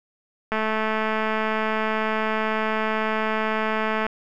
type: click train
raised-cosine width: 0.5 ms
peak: -10 dBFS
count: 774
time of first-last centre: 0.52-4.066 s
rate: 218 Hz
effects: none